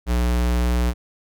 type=tone; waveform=square; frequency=60.2 Hz; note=B1; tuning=44 cents flat; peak=-18 dBFS; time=0.06-0.94 s; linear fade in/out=50 ms; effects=none